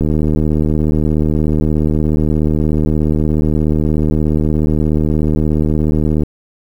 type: click train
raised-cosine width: 3 ms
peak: -3 dBFS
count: 479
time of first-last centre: 0.01-6.234 s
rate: 76.8 Hz
effects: 7-bit